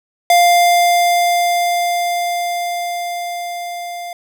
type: tone with level ramp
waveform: square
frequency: 699 Hz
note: F5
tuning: 1 cent sharp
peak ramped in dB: -8 to -26 dBFS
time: 0.3-4.13 s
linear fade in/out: 2 ms
effects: none